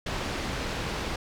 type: low-pass noise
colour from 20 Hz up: pink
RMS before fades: -32 dBFS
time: 0.06-1.16 s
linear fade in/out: 5 ms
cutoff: 4700 Hz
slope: 12 dB/octave
effects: none